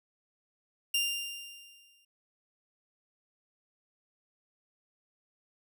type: tone with exponential decay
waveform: sawtooth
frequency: 2794 Hz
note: F7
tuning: in tune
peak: -22 dBFS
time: 0.94-2.05 s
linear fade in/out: 5 ms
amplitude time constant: 240 ms
effects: none